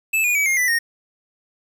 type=tone with pitch steps; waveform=square; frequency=2621 / 2445 / 2282 / 2129 / 1986.3 / 1853.3 Hz; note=E7 / D#7 / C#7 / C7 / B6 / A#6; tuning=-11 / -31 / +50 / +30 / +9 / -11 cents; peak=-17 dBFS; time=0.13-0.79 s; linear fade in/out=10 ms; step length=110 ms; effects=8-bit